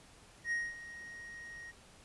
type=tone with ADSR envelope; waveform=triangle; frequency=1876 Hz; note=A#6; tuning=11 cents sharp; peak=-29 dBFS; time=0.44-1.72 s; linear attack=77 ms; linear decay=220 ms; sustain=-15 dB; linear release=22 ms; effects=pink hiss -59 dBFS RMS until 2.04 s + resampled to 24000 Hz